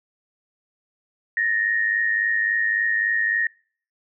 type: tone pair together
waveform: sine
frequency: 1761.1 / 1864.7 Hz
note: A6 / A#6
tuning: +1 / 0 cents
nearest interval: minor second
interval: 99 cents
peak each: -25 / -20 dBFS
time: 1.37-3.47 s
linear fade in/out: 2 ms
effects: noise-tail reverb RT60 0.5 s tail -25 dB re dry